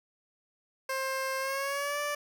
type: tone with pitch glide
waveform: 15% pulse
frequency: 530 to 584.7 Hz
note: C5 to D5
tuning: +22 to -8 cents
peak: -24 dBFS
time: 0.89-2.15 s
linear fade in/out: 5 ms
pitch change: +170 cents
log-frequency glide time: 1.39-2 s
effects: none